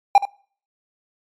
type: tone with echo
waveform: triangle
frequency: 800 Hz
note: G5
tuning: 35 cents sharp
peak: -5 dBFS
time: 0.15-0.18 s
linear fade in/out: 2 ms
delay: 73 ms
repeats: 1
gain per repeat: -12 dB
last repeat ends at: 0.253 s
effects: noise-tail reverb RT60 0.5 s tail -25 dB re dry + MP3 64 kbps